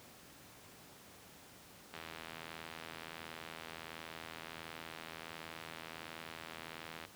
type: click train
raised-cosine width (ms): 0.3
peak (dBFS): -29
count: 417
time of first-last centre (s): 1.94-7.051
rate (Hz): 81.4
effects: pink hiss -57 dBFS RMS until 7.15 s + high-pass 100 Hz 12 dB/octave